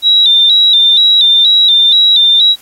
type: tone with vibrato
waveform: sine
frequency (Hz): 3729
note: A#7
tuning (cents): 0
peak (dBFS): -4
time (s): 0.02-2.56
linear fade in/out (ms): 50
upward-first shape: square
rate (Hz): 2.1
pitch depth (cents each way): 65
effects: white hiss -42 dBFS RMS until 2.61 s + AAC 48 kbps